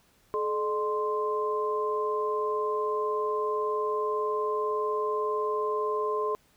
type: tone cluster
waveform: sine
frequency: 427.8 / 606 / 1044 Hz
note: A4 / D#5 / C6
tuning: -49 / -46 / -4 cents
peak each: -28 / -37 / -30 dBFS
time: 0.34-6.35 s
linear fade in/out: 0 ms
effects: pink hiss -64 dBFS RMS until 6.56 s